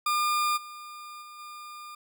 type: tone with level steps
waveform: 40% pulse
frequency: 1207 Hz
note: D6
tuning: 47 cents sharp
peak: -23 / -40 / -43 / -40 dBFS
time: 0.06-1.95 s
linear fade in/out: 5 ms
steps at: 0.56 / 1.21 / 1.38 s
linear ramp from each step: 20 ms
effects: none